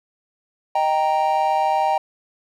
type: chord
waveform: triangle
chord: Eb major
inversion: none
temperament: equal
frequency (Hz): 622.3 / 784 / 932.3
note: Eb5 / G5 / Bb5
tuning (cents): 0 / 0 / 0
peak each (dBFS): -22 / -17 / -20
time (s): 0.75-1.98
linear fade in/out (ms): 5
effects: none